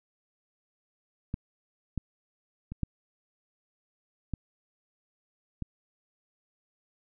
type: clicks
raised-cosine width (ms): 5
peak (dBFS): -19 / -18 / -25 / -16 / -19 / -21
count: 6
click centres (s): 1.341 / 1.977 / 2.72 / 2.833 / 4.337 / 5.623
effects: none